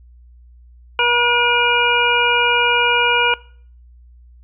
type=harmonic tone; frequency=480 Hz; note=B4; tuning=49 cents flat; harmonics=1 / 2 / 3 / 5 / 6; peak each=-22 / -18 / -19 / -18 / -19 dBFS; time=0.99-3.34 s; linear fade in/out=2 ms; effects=noise-tail reverb RT60 0.5 s tail -21 dB re dry + added 60 Hz sine -42 dBFS peak until 4.43 s